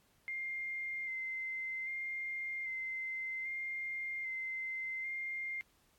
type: tone with vibrato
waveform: sine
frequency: 2093 Hz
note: C7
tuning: in tune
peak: -37 dBFS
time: 0.28-5.61 s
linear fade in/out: 0 ms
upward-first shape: square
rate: 0.63 Hz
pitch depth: 16 cents each way
effects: pink hiss -71 dBFS RMS until 5.98 s + AAC 64 kbps